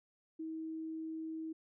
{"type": "tone", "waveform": "sine", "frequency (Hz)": 320, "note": "D#4", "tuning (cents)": 49, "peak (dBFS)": -39, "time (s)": [0.39, 1.53], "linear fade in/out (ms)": 10, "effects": []}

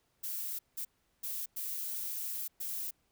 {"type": "noise bursts at uneven times", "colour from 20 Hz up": "violet", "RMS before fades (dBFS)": -38, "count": 5, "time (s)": [[0.23, 0.59], [0.77, 0.85], [1.23, 1.46], [1.56, 2.48], [2.6, 2.91]], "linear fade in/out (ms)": 10, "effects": ["pink hiss -75 dBFS RMS until 3.11 s"]}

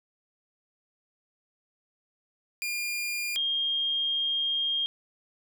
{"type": "tone pair in turn", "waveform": ["sawtooth", "sine"], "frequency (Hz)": [2410, 3223], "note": ["D7", "G7"], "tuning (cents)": [44, 47], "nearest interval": "perfect fourth", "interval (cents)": 503, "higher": "second", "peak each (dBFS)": [-26, -25], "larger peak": "second", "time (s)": [[2.62, 3.36], [3.36, 4.86]], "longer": "second", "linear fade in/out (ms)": 0, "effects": []}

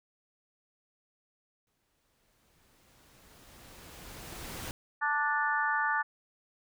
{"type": "noise with exponential growth", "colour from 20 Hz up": "pink", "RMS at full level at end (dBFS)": -39, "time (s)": [1.67, 4.71], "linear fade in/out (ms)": 1, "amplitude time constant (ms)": 660}
{"type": "harmonic tone", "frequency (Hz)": 293.7, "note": "D4", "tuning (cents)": 0, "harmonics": [3, 4, 5, 6], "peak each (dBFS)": [-32, -33, -32, -32], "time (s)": [5.01, 6.03], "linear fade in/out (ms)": 20}
{"effects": []}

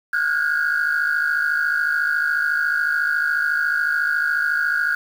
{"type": "tone cluster", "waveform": "sine", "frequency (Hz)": [1424, 1478, 1629], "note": ["F6", "F#6", "G#6"], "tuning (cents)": [33, -2, -34], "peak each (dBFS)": -21, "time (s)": [0.13, 4.95], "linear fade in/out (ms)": 5, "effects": ["tanh soft clip ceiling -12 dBFS", "7-bit"]}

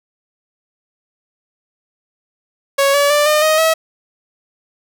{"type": "tone with pitch steps", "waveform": "sawtooth", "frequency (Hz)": [554.4, 571.3, 588.7, 606.7, 625.2, 644.2], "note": ["C#5", "D5", "D5", "D#5", "D#5", "E5"], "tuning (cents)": [0, -48, 4, -44, 8, -40], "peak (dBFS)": -7, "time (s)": [2.78, 3.74], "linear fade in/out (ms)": 10, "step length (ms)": 160, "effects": []}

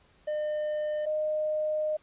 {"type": "tone pair in turn", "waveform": ["triangle", "sine"], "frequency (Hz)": [605, 613.8], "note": ["D#5", "D#5"], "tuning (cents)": [-49, -24], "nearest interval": "unison", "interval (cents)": 25, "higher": "second", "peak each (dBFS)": [-26, -26], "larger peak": "neither", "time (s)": [[0.27, 1.06], [1.06, 1.97]], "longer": "second", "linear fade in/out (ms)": 10, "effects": ["pink hiss -63 dBFS RMS until 2.02 s", "resampled to 8000 Hz"]}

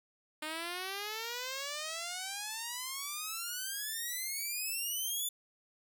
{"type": "exponential sweep", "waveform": "5% pulse", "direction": "up", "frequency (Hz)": [303.3, 3520], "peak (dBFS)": -26, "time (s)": [0.42, 5.29], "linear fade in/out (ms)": 5, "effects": []}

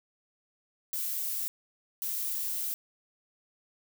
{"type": "noise bursts at uneven times", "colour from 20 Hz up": "violet", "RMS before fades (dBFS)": -33, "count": 2, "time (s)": [[0.93, 1.48], [2.02, 2.74]], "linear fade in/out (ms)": 0, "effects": []}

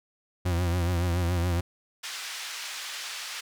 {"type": "tone with vibrato", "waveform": "40% pulse", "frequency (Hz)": 87.4, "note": "F2", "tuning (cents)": 2, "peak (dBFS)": -23, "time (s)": [0.45, 1.61], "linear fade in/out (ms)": 10, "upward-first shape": "triangle", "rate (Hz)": 7.1, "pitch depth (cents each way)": 80}
{"type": "band-pass noise", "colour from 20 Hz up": "white", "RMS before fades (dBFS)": -37, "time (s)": [2.03, 3.41], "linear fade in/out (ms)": 10, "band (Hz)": [1200, 5100], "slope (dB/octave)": 12}
{"effects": []}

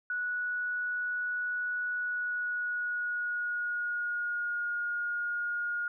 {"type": "tone with pitch glide", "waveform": "sine", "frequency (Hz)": [1469, 1429.7], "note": ["F#6", "F6"], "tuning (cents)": [-13, 40], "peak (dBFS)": -30, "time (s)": [0.1, 5.88], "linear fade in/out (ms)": 2, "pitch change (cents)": -47, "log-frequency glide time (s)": [1.95, 4.67], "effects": []}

